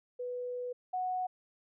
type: tone pair in turn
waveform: sine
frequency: 493.9 / 737 Hz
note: B4 / F#5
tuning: 0 / -7 cents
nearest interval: perfect fifth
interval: 693 cents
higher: second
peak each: -35 / -31 dBFS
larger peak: second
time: 0.19-0.73 / 0.93-1.27 s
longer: first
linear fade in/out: 10 ms
effects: none